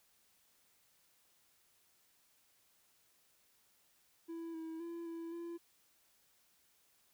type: tone with pitch steps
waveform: triangle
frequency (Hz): 331.8 / 323.5 / 338 / 332.3 / 339.8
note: E4 / E4 / E4 / E4 / F4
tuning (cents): +11 / -32 / +43 / +14 / -47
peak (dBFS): -40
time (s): 4.28-5.58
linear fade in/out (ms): 20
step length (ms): 260
effects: white hiss -72 dBFS RMS until 7.13 s